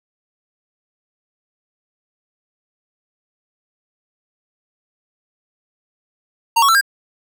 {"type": "tone with pitch steps", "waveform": "square", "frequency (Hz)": [924, 1111.6, 1337.3, 1608.8], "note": ["A#5", "C#6", "E6", "G6"], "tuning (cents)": [-16, 4, 24, 44], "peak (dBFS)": -11, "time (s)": [6.56, 6.812], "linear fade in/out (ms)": 10, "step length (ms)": 63, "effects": []}